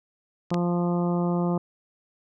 clicks, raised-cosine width 0.2 ms, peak -23 / -14 dBFS, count 2, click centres 0.505 / 0.543 s
harmonic tone, 174.61 Hz, F3, in tune, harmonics 1 / 2 / 3 / 4 / 5 / 6 / 7, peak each -23 / -29 / -33 / -35 / -37 / -39 / -40 dBFS, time 0.51-1.58 s, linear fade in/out 5 ms
effects none

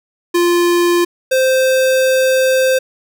square tone pair in turn, 348 / 521.4 Hz, F4 / C5, -6 / -6 cents, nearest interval perfect fifth, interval 700 cents, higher second, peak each -11 dBFS, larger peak neither, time 0.34-1.05 / 1.31-2.79 s, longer second, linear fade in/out 10 ms, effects none

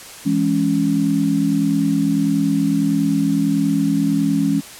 sine chord, C# minor, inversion first, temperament just, 166.31 / 207.9 / 277.2 Hz, E3 / G#3 / C#4, +16 / +2 / 0 cents, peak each -21 / -20 / -17 dBFS, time 0.25-4.61 s, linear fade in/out 20 ms, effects white hiss -37 dBFS RMS until 4.79 s + low-pass 11000 Hz 12 dB/octave

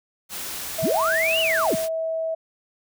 white noise, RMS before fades -32 dBFS, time 0.29-1.89 s, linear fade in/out 50 ms
sine tone, 648 Hz, E5, 30 cents flat, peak -23 dBFS, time 0.78-2.35 s, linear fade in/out 10 ms
sine linear two-way sweep, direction up then down, 67.1 to 2993 to 67.1 Hz, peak -20 dBFS, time 0.82-1.76 s, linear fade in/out 20 ms, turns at 1.4 s
effects none

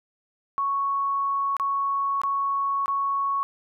sine tone with dropouts, 1108.7 Hz, C#6, in tune, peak -22 dBFS, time 0.58-3.43 s, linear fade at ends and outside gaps 0 ms, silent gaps 1.567-1.598 / 2.216-2.235 / 2.859-2.88 s, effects none

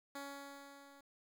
10% pulse tone with level ramp, 280 Hz, C#4, 18 cents sharp, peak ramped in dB -35 to -51 dBFS, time 0.15-1.01 s, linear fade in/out 5 ms, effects 12-bit

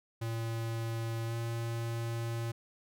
square tone with pitch glide, 114.3 to 115.83 Hz, A#2 to A#2, -34 to -11 cents, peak -34 dBFS, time 0.21-2.52 s, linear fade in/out 10 ms, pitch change +23 cents, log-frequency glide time 1.26-1.34 s, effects none

